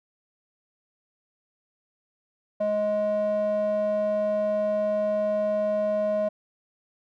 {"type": "tone with band-pass filter", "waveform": "square", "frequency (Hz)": 209.3, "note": "G#3", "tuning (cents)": 14, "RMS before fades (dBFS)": -25, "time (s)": [2.6, 6.29], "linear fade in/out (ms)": 10, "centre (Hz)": 580, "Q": 5.9, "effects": []}